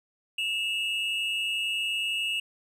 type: tone pair together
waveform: triangle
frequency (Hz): 2661 / 2868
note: E7 / F7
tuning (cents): +16 / +45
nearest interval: minor second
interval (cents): 129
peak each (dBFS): -28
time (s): 0.38-2.4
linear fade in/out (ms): 5
effects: none